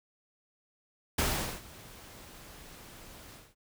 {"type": "noise with ADSR envelope", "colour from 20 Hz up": "pink", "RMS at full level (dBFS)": -28, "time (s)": [1.18, 3.55], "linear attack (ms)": 6, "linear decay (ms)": 420, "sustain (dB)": -22, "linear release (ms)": 220, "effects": []}